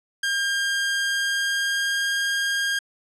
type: tone with pitch glide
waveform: sawtooth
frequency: 1606 to 1615.3 Hz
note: G6 to G#6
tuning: +41 to -49 cents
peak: -18 dBFS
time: 0.23-2.79 s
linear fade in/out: 5 ms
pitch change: +10 cents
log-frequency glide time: 1.01-2.14 s
effects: low-pass 9000 Hz 12 dB/octave